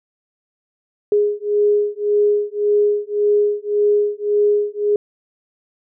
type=beating tone pair; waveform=sine; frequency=413.6 / 415.4 Hz; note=G#4 / G#4; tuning=-7 / 0 cents; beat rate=1.8 Hz; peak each=-17 dBFS; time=1.12-4.96 s; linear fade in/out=2 ms; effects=none